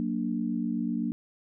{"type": "chord", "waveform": "sine", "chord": "Gb augmented", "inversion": "none", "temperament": "equal", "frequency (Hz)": [185, 233.1, 293.7], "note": ["Gb3", "Bb3", "D4"], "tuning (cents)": [0, 0, 0], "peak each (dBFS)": [-33, -29, -33], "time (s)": [0, 1.12], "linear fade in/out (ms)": 0, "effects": []}